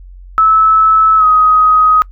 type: tone with pitch glide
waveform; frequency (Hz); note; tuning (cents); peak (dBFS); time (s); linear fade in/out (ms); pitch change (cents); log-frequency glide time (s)
sine; 1303 to 1257.9; E6 to D#6; -20 to +19; -5; 0.38-2.02; 0; -61; 1.17-1.25
effects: noise-tail reverb RT60 0.1 s tail -24 dB re dry + added 45 Hz sine -31 dBFS peak until 2.11 s